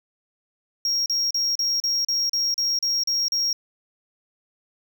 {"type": "tone bursts", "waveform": "triangle", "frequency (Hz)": 5588, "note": "F8", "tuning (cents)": 0, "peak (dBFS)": -19, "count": 11, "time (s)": [0.85, 3.53], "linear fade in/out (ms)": 2, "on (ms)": 210, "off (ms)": 37, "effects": []}